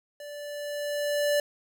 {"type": "tone with level ramp", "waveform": "square", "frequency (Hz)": 584, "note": "D5", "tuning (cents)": -10, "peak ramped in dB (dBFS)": [-40, -22], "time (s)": [0.2, 1.4], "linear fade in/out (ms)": 2, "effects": []}